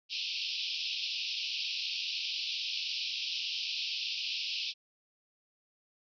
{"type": "band-pass noise", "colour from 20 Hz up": "pink", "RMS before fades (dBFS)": -36, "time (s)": [0.09, 4.74], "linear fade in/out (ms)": 50, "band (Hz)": [2500, 5400], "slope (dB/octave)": 96, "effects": []}